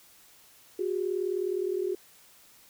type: tone pair together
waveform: sine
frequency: 364.4 / 404 Hz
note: F#4 / G#4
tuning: -26 / -48 cents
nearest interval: major second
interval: 178 cents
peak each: -29 / -31 dBFS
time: 0.79-1.95 s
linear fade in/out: 5 ms
effects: white hiss -57 dBFS RMS until 2.69 s